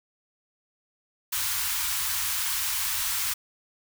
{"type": "band-stop noise", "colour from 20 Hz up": "white", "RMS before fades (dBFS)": -28, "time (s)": [1.32, 3.34], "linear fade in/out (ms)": 10, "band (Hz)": [110, 880], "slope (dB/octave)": 48, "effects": []}